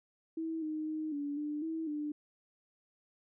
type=tone with pitch steps; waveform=sine; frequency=323.9 / 309.7 / 311.4 / 287.6 / 297.6 / 322.8 / 297.8 Hz; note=E4 / D#4 / D#4 / D4 / D4 / E4 / D4; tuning=-30 / -8 / +2 / -36 / +23 / -36 / +24 cents; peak=-34 dBFS; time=0.37-2.12 s; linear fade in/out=5 ms; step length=250 ms; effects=none